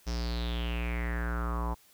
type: tone with low-pass filter sweep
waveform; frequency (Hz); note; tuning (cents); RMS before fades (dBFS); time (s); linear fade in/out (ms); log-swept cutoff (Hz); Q
square; 58.9; A#1; +19; -32; 0.06-1.75; 20; 5700 to 930; 6.4
effects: white hiss -61 dBFS RMS until 1.93 s